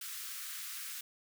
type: high-pass noise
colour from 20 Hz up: white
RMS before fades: -43 dBFS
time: 0.01-1.01 s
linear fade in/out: 5 ms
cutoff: 1200 Hz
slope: 48 dB/octave
effects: none